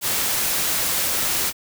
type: noise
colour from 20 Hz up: white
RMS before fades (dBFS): -22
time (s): 0.01-1.53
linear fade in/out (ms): 50
effects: none